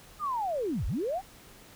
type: linear two-way sweep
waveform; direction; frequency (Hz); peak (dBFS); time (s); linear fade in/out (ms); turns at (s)
sine; down then up; 1261 to 33.22 to 817; -28; 0.19-1.22; 50; 0.86
effects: pink hiss -53 dBFS RMS until 1.75 s